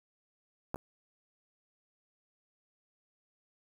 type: clicks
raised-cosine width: 1 ms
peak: -20 / -30 dBFS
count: 2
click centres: 0.744 / 0.759 s
effects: 8-bit